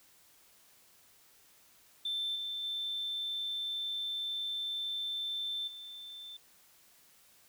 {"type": "tone with level steps", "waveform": "sine", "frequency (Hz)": 3549, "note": "A7", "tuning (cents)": 14, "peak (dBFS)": [-31, -35, -33, -44], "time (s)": [2.05, 6.37], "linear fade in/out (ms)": 5, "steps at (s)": [2.35, 2.63, 5.67], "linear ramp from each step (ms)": 10, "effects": ["tanh soft clip ceiling -29 dBFS", "white hiss -63 dBFS RMS until 7.48 s"]}